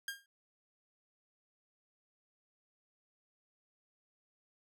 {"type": "tone with exponential decay", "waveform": "sawtooth", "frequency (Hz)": 1612, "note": "G6", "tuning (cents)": 48, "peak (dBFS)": -31, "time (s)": [0.08, 0.26], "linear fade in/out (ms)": 2, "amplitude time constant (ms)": 38, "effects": []}